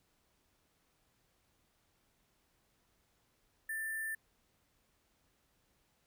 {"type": "tone with sample-and-hold", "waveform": "sine", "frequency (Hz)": 1777, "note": "A6", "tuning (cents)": 17, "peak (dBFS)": -36, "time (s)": [3.69, 4.15], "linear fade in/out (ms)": 5, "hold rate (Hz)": 11025, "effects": ["pink hiss -75 dBFS RMS until 6.06 s"]}